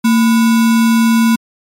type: tone with sample-and-hold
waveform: sine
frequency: 227.6 Hz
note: A#3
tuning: 41 cents flat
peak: -7 dBFS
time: 0.04-1.36 s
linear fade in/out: 10 ms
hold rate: 1225 Hz
effects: MP3 64 kbps